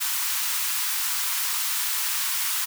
white high-pass noise, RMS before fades -26 dBFS, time 0-2.66 s, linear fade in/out 20 ms, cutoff 900 Hz, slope 48 dB/octave, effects none

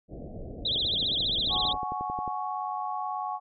pink low-pass noise, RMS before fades -40 dBFS, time 0.08-1.79 s, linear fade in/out 50 ms, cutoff 710 Hz, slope 96 dB/octave
sine tone with vibrato, 3580 Hz, A7, 29 cents sharp, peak -25 dBFS, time 0.65-1.73 s, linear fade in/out 5 ms, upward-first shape triangle, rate 15 Hz, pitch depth 240 cents each way
click train, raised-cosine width 2 ms, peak -25 dBFS, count 18, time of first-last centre 0.76-2.278 s, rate 11.2 Hz
sine chord, F# suspended second, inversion none, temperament equal with one note detuned, 740 / 838.3 / 1108.7 Hz, F#5 / G#5 / C#6, 0 / +16 / 0 cents, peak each -34 dBFS, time 1.49-3.4 s, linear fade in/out 50 ms
effects none

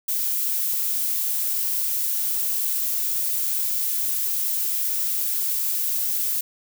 violet noise, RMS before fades -24 dBFS, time 0.08-6.41 s, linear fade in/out 5 ms, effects none

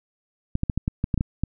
clicks, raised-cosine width 5 ms, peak -10 dBFS, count 10, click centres 0.554 / 0.634 / 0.698 / 0.776 / 0.879 / 1.041 / 1.142 / 1.177 / 1.209 / 1.436 s, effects none

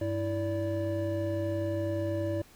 triangle tone cluster, 99.2 / 329.6 / 579 Hz, G2 / E4 / D5, +21 / 0 / -25 cents, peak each -31 dBFS, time 0.01-2.42 s, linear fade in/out 5 ms, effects pink hiss -57 dBFS RMS until 2.55 s

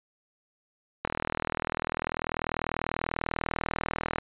click train, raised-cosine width 0.5 ms, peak -13 dBFS, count 127, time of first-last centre 1.05-4.184 s, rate 40.2 Hz, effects resampled to 8000 Hz

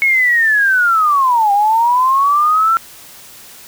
sine linear two-way sweep, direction down then up, 2200 to 794 to 1359 Hz, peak -9 dBFS, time 0.02-2.77 s, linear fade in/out 0 ms, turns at 1.52 s, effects white hiss -38 dBFS RMS until 3.67 s

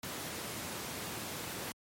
pink high-pass noise, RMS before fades -41 dBFS, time 0.03-1.72 s, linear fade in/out 2 ms, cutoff 110 Hz, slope 12 dB/octave, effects high-pass 60 Hz 12 dB/octave + MP3 64 kbps

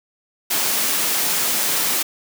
white high-pass noise, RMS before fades -20 dBFS, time 0.5-2.03 s, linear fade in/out 10 ms, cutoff 150 Hz, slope 24 dB/octave, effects none

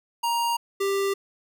square tone pair in turn, 938 / 394.4 Hz, A#5 / G4, +11 / +11 cents, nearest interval octave + minor third, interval 1500 cents, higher first, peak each -23 dBFS, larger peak neither, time 0.23-0.57 / 0.8-1.14 s, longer neither, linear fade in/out 10 ms, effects none

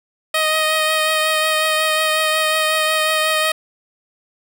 10% pulse tone with vibrato, 625 Hz, D#5, 8 cents sharp, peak -7 dBFS, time 0.34-3.52 s, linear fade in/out 5 ms, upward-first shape triangle, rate 5.5 Hz, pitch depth 18 cents each way, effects none

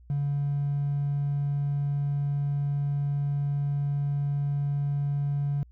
triangle tone with hard clipping, 142.5 Hz, C#3, 48 cents sharp, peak -25 dBFS, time 0.1-5.63 s, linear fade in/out 0 ms, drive 4 dB, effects added 60 Hz sine -50 dBFS peak until 5.71 s

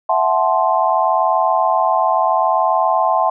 sine chord, F# half-diminished seventh, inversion third, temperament equal with one note detuned, 659.3 / 740 / 867.4 / 1046.5 Hz, E5 / F#5 / A5 / C6, 0 / 0 / -25 / 0 cents, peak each -18 dBFS, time 0.09-3.3 s, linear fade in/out 5 ms, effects none

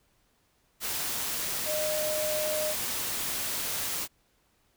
sine tone in noise, 613 Hz, D#5, 26 cents flat, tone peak -29 dBFS, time 1.65-2.75 s, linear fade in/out 50 ms, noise white, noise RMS -32 dBFS, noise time 0.8-4.08 s, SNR 0 dB, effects pink hiss -69 dBFS RMS until 4.76 s

